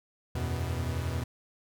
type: chord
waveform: 45% pulse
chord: E suspended second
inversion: none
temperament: equal with one note detuned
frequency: 81.46 / 92.5 / 123.47 Hz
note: E2 / F#2 / B2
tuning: -20 / 0 / 0 cents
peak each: -33 / -36 / -34 dBFS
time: 0.35-1.24 s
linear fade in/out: 5 ms
effects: none